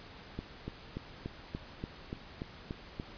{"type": "click train", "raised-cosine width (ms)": 3, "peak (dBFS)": -24, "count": 10, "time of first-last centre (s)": [0.39, 2.999], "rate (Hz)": 3.45, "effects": ["pink hiss -51 dBFS RMS until 3.17 s", "resampled to 11025 Hz"]}